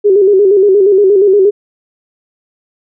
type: tone with vibrato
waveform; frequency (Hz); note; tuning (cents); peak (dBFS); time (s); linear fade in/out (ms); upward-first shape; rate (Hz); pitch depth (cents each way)
sine; 395.3; G4; +15; -4; 0.04-1.51; 20; square; 8.5; 73
effects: none